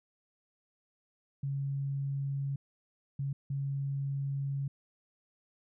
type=tone bursts at uneven times; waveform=sine; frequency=138.59 Hz; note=C#3; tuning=in tune; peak=-31 dBFS; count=3; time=1.43-2.56 / 3.19-3.33 / 3.5-4.68 s; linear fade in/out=5 ms; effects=none

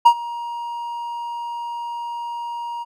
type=tone with ADSR envelope; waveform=triangle; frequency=945 Hz; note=A#5; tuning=23 cents sharp; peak=-3 dBFS; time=0.05-2.85 s; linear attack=13 ms; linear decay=71 ms; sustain=-21 dB; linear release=30 ms; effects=none

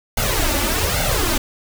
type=noise with flanger; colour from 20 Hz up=pink; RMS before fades=-19 dBFS; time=0.17-1.38 s; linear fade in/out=5 ms; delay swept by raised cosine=1.4 to 3.5 ms; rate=1.2 Hz; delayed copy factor=+0.8; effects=none

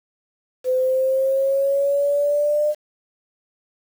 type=exponential sweep; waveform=sine; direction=up; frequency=508 to 603 Hz; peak=-16 dBFS; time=0.64-2.75 s; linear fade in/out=50 ms; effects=7-bit

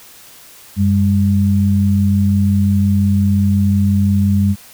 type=tone pair together; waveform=sine; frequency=94.6 / 200.3 Hz; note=F#2 / G3; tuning=+39 / +38 cents; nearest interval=octave + minor second; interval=1299 cents; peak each=-13 dBFS; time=0.76-4.56 s; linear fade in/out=50 ms; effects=white hiss -41 dBFS RMS until 4.73 s

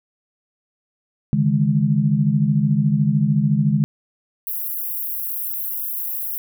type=chord; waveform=sine; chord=C# suspended second; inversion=none; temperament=equal with one note detuned; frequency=141.91 / 155.56 / 207.7 Hz; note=C#3 / D#3 / G#3; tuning=+41 / 0 / 0 cents; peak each=-19 dBFS; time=1.33-3.84 s; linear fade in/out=0 ms
type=high-pass noise; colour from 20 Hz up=pink; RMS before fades=-26 dBFS; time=4.47-6.38 s; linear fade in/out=0 ms; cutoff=12000 Hz; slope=48 dB/octave
effects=none

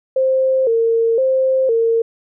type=tone with vibrato; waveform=sine; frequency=490 Hz; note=B4; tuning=14 cents flat; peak=-12 dBFS; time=0.16-2.02 s; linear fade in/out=5 ms; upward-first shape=square; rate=0.98 Hz; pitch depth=120 cents each way; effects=none

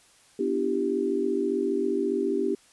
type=chord; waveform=sine; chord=E minor seventh; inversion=second; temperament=equal with one note detuned; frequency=246.9 / 293.7 / 337.1 / 392 Hz; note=B3 / D4 / E4 / G4; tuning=0 / 0 / +39 / 0 cents; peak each=-31 / -30 / -31 / -26 dBFS; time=0.39-2.55 s; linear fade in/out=5 ms; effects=white hiss -58 dBFS RMS until 2.72 s + resampled to 24000 Hz

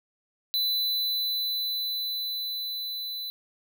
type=tone with level ramp; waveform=square; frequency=4000 Hz; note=B7; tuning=21 cents sharp; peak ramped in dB=-24 to -33 dBFS; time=0.54-3.3 s; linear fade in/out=0 ms; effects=none

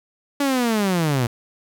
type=linear sweep; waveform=sawtooth; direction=down; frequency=287.5 to 114.2 Hz; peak=-14 dBFS; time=0.4-1.27 s; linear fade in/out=5 ms; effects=none

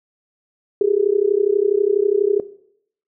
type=tone with amplitude modulation; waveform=sine; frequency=406 Hz; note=G#4; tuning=39 cents flat; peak=-10 dBFS; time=0.81-2.4 s; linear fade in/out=2 ms; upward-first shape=sine; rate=32.2 Hz; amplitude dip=100%; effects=noise-tail reverb RT60 0.7 s tail -19 dB re dry

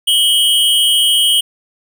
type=tone pair together; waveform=square; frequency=2960 / 3207 Hz; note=F#7 / G7; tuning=0 / +39 cents; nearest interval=minor second; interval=139 cents; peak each=-13 dBFS; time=0.07-1.41 s; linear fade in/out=10 ms; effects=none

